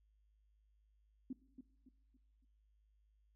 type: tone with echo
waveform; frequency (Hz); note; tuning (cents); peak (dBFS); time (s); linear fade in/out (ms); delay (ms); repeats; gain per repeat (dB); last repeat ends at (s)
sine; 259.4; C4; -15; -40; 1.3-1.33; 5; 280; 4; -9; 2.45
effects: noise-tail reverb RT60 0.9 s tail -17 dB re dry + added 52 Hz sine -70 dBFS peak until 3.35 s